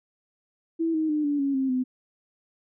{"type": "tone with pitch steps", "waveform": "sine", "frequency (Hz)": [328.4, 314.8, 301.8, 289.4, 277.4, 266, 255], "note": ["E4", "D#4", "D4", "D4", "C#4", "C4", "C4"], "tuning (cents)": [-6, 20, 47, -25, 1, 29, -44], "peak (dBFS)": -22, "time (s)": [0.79, 1.84], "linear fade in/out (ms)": 20, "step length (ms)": 150, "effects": []}